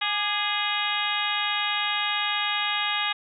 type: harmonic tone with a mistuned harmonic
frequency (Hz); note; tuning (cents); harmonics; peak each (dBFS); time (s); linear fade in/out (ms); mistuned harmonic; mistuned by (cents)
415.3; G#4; 0; 2 / 3 / 4 / 5 / 6 / 7 / 8 / 9; -32 / -32 / -32 / -32 / -32 / -32 / -32 / -32; 0.01-3.13; 10; 3; -54
effects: none